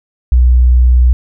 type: tone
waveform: sine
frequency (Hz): 61.74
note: B1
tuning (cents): 0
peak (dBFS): -4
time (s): 0.32-1.13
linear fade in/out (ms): 0
effects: none